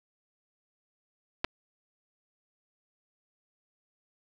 clicks, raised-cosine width 0.3 ms, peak -13 dBFS, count 2, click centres 1.444 / 1.447 s, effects none

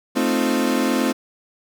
35% pulse chord, F dominant seventh, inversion first, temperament equal, 220 / 261.6 / 311.1 / 349.2 Hz, A3 / C4 / Eb4 / F4, 0 / 0 / 0 / 0 cents, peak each -22 / -19 / -24 / -24 dBFS, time 0.15-1.13 s, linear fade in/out 20 ms, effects none

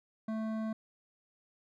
triangle tone with hard clipping, 220 Hz, A3, in tune, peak -35 dBFS, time 0.28-0.73 s, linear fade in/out 5 ms, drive 16 dB, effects none

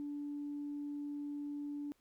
sine tone, 290 Hz, D4, 22 cents flat, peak -38 dBFS, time 0-1.92 s, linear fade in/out 0 ms, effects tanh soft clip ceiling -34 dBFS + pink hiss -75 dBFS RMS until 2 s

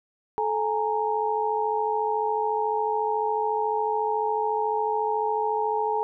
sine tone cluster, 433.5 / 832 / 926 Hz, A4 / G#5 / A#5, -26 / +3 / -12 cents, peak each -27 dBFS, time 0.38-6.03 s, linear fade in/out 0 ms, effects none

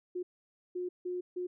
sine tone bursts at uneven times, 359.8 Hz, F#4, 48 cents flat, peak -33 dBFS, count 4, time 0.15-0.23 / 0.75-0.89 / 1.05-1.21 / 1.36-1.47 s, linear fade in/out 10 ms, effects none

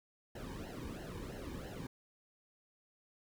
brown noise with flanger, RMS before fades -45 dBFS, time 0.35-1.87 s, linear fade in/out 5 ms, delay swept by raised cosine 0.84 to 1.52 ms, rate 3 Hz, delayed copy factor -0.85, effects none

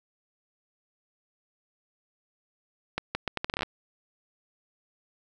accelerating click train, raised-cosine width 0.3 ms, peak -12 dBFS, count 12, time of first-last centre 2.98-3.631 s, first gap 170 ms, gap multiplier 0.75, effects none

